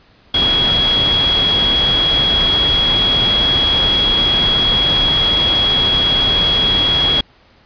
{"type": "tone in noise", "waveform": "sine", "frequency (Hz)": 3322, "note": "G#7", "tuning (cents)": 0, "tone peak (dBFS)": -12, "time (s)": [0.34, 7.21], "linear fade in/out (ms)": 5, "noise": "pink", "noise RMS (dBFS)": -20, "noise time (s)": [0.34, 7.21], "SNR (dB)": 5, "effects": ["pink hiss -50 dBFS RMS until 7.65 s", "resampled to 11025 Hz"]}